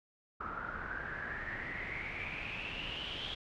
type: noise with low-pass filter sweep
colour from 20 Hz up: pink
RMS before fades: -41 dBFS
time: 0.4-3.35 s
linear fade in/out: 10 ms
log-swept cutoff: 1300 to 3300 Hz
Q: 9.8
effects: none